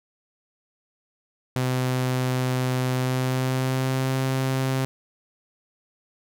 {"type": "tone with pitch glide", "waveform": "sawtooth", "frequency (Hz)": [127.9, 132.03], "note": ["C3", "C3"], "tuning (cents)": [-39, 16], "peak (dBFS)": -18, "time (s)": [1.56, 4.85], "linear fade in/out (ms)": 0, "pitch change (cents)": 55, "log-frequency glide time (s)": [2.93, 4.17], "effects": []}